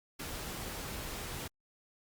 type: noise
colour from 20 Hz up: pink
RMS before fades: -41 dBFS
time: 0.19-1.48 s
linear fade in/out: 10 ms
effects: Opus 48 kbps